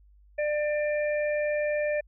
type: harmonic tone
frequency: 596 Hz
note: D5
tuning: 25 cents sharp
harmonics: 1 / 3 / 4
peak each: -25 / -35 / -37 dBFS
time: 0.38-2.01 s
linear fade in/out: 10 ms
effects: added 50 Hz sine -54 dBFS peak until 2.07 s